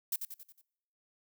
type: noise with echo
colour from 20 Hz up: violet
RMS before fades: -32 dBFS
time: 0.12-0.16 s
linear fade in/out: 5 ms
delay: 91 ms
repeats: 5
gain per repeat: -6 dB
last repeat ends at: 0.615 s
effects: noise-tail reverb RT60 0.9 s tail -26 dB re dry